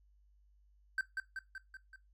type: tone with echo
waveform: triangle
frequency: 1552 Hz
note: G6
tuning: 18 cents flat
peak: -29 dBFS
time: 0.98-1.01 s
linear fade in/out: 2 ms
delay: 190 ms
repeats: 5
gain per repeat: -4 dB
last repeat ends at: 1.96 s
effects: noise-tail reverb RT60 0.2 s tail -17 dB re dry + added 50 Hz sine -64 dBFS peak until 2.13 s